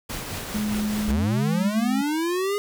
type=noise with tremolo; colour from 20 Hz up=pink; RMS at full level=-31 dBFS; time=0.09-1.12 s; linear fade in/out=10 ms; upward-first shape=triangle; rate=4.8 Hz; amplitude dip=35%
type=tone; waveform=sine; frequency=211.4 Hz; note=G#3; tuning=31 cents sharp; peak=-23 dBFS; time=0.54-2.02 s; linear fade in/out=10 ms
type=linear sweep; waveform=square; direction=up; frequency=58.27 to 415.3 Hz; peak=-23 dBFS; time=1.08-2.58 s; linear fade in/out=0 ms
effects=none